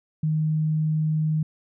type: tone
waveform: sine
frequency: 155.56 Hz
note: D#3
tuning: in tune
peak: -20 dBFS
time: 0.23-1.43 s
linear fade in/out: 5 ms
effects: none